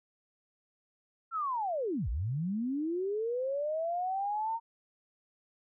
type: linear two-way sweep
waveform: sine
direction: down then up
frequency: 1378 to 49 to 927 Hz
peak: -30 dBFS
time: 1.31-4.6 s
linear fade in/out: 50 ms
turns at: 2.09 s
effects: none